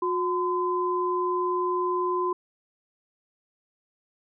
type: tone pair together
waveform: sine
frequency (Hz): 361 / 1021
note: F#4 / C6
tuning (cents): -43 / -43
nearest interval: octave + tritone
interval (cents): 1800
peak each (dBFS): -26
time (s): 0.02-2.33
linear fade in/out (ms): 5
effects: none